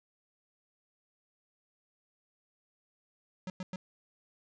square tone bursts, 185 Hz, F#3, in tune, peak -37 dBFS, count 3, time 3.47-3.76 s, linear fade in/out 2 ms, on 30 ms, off 100 ms, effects resampled to 16000 Hz + 12-bit

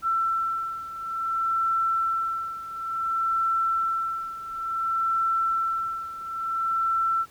sine beating tone pair, 1340 / 1340.57 Hz, E6 / E6, +28 / +29 cents, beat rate 0.57 Hz, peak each -25 / -29 dBFS, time 0.02-7.26 s, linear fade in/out 50 ms, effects pink hiss -54 dBFS RMS until 7.3 s

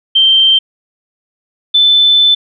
sine tone pair in turn, 3136 / 3520 Hz, G7 / A7, 0 / 0 cents, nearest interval major second, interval 200 cents, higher second, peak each -5 dBFS, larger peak neither, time 0.15-0.59 / 1.74-2.35 s, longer second, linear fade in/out 10 ms, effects none

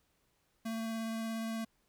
square tone with vibrato, 224.9 Hz, A3, 38 cents sharp, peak -36 dBFS, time 0.65-1.65 s, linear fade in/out 10 ms, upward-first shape triangle, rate 17 Hz, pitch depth 11 cents each way, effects pink hiss -75 dBFS RMS until 1.88 s

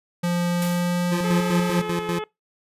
square tone with pitch glide, 174.61 to 177.66 Hz, F3 to F3, 0 to +30 cents, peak -21 dBFS, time 0.23-1.82 s, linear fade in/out 10 ms, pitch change +30 cents, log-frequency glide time 0.48-1.44 s
white noise with exponential decay, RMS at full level -31 dBFS, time 0.62-1.13 s, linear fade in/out 0 ms, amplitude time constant 110 ms
25% pulse tone with tremolo, 173.4 Hz, F3, 12 cents flat, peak -19 dBFS, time 1.11-2.2 s, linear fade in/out 20 ms, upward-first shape square, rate 5.1 Hz, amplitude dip 70%
harmonic tone, 428.7 Hz, A4, 45 cents flat, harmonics 1 / 2 / 3 / 4 / 5 / 6 / 7 / 8, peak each -29 / -35 / -36 / -42 / -41 / -44 / -45 / -45 dBFS, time 1.24-2.24 s, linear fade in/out 2 ms
effects noise-tail reverb RT60 0.2 s tail -23 dB re dry + resampled to 32000 Hz

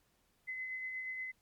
sine tone with tremolo, 2037 Hz, C7, 47 cents flat, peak -37 dBFS, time 0.47-1.32 s, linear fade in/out 20 ms, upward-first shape sine, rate 8.4 Hz, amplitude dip 30%, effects pink hiss -74 dBFS RMS until 1.41 s + MP3 96 kbps

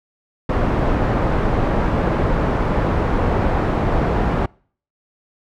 pink low-pass noise, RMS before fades -18 dBFS, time 0.49-4.46 s, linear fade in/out 5 ms, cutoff 1100 Hz, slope 12 dB/octave, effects noise-tail reverb RT60 0.5 s tail -26 dB re dry

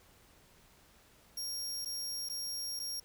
sawtooth tone with dropouts, 5580 Hz, F8, 2 cents flat, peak -34 dBFS, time 1.37-3 s, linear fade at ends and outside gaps 5 ms, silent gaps 1.849-1.857 / 2.288-2.297 / 2.794-2.798 s, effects pink hiss -63 dBFS RMS until 3.04 s

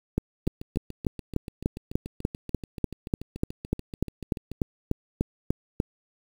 two click trains, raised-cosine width 3 ms, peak -10 / -23 dBFS, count 20 / 29, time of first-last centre 0.18-5.801 / 0.47-4.516 s, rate 3.38 / 6.92 Hz, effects 7-bit

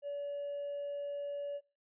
triangle tone with hard clipping, 572 Hz, D5, 46 cents flat, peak -37 dBFS, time 0.02-1.61 s, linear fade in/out 50 ms, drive 4 dB, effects noise-tail reverb RT60 0.4 s tail -26 dB re dry + resampled to 8000 Hz

